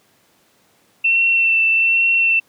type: tone with vibrato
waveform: sine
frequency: 2693 Hz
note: E7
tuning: 36 cents sharp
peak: -12 dBFS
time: 1.04-2.4 s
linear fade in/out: 10 ms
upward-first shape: sine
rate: 1.2 Hz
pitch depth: 17 cents each way
effects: pink hiss -57 dBFS RMS until 2.48 s + high-pass 150 Hz 12 dB/octave